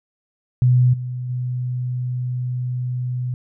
sine tone with level steps, 125 Hz, B2, 21 cents sharp, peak -11 / -24 / -21 dBFS, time 0.62-3.34 s, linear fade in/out 0 ms, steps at 0.93 / 1.29 s, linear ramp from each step 10 ms, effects none

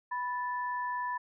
sine tone pair together, 987.8 / 1750.9 Hz, B5 / A6, 0 / -9 cents, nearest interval minor seventh, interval 991 cents, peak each -32 / -39 dBFS, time 0.11-1.18 s, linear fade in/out 10 ms, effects none

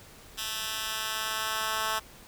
10% pulse tone with high-pass filter sweep, 219 Hz, A3, 8 cents flat, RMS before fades -32 dBFS, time 0.37-2 s, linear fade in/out 20 ms, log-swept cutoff 2800 to 1100 Hz, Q 0.93, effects pink hiss -51 dBFS RMS until 2.27 s

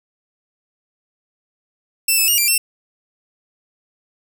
5% pulse tone with pitch steps, 2666 / 2603 / 2851 / 2366 / 2699 Hz, E7 / E7 / F7 / D7 / E7, +19 / -22 / +35 / +12 / +40 cents, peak -5 dBFS, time 2.08-2.58 s, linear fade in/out 5 ms, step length 100 ms, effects 7-bit

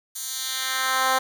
10% pulse tone with high-pass filter sweep, 261.6 Hz, C4, in tune, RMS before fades -25 dBFS, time 0.15-1.19 s, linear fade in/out 10 ms, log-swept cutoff 7700 to 670 Hz, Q 1, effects none

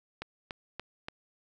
click train, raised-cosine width 0.3 ms, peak -21 dBFS, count 4, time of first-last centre 0.22-1.085 s, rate 3.47 Hz, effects none

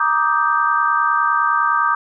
sine chord, Eb major seventh, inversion second, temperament equal with one note detuned, 938.8 / 1174.7 / 1244.5 / 1568 Hz, Bb5 / D6 / Eb6 / G6, +12 / 0 / 0 / 0 cents, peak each -22 / -18 / -19 / -20 dBFS, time 0-1.95 s, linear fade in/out 5 ms, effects none

